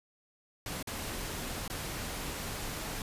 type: noise with dropouts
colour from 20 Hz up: pink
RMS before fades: -38 dBFS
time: 0.66-3.02 s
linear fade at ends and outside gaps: 2 ms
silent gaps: 0.827-0.872 / 1.679-1.699 s
effects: resampled to 32000 Hz